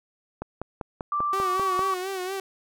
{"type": "click train", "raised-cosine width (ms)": 1, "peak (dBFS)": -17, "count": 8, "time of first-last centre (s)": [0.42, 1.793], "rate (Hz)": 5.1}
{"type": "tone with pitch glide", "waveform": "sine", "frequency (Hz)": [1174.7, 1138.6], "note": ["D6", "C#6"], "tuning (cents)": [0, 46], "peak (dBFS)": -23, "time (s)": [1.12, 1.94], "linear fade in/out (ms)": 2, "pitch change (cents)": -54, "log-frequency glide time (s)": [1.45, 1.59]}
{"type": "tone with vibrato", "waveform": "sawtooth", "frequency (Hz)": 376.8, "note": "F#4", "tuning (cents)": 32, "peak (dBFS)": -25, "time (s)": [1.33, 2.4], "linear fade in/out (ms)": 2, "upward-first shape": "sine", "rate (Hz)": 4.2, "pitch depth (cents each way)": 68}
{"effects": []}